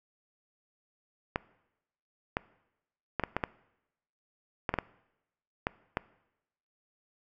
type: clicks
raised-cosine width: 0.5 ms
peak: -13 dBFS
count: 11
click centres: 1.359 / 2.369 / 3.197 / 3.237 / 3.366 / 3.438 / 4.692 / 4.74 / 4.787 / 5.669 / 5.971 s
effects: noise-tail reverb RT60 0.9 s tail -21 dB re dry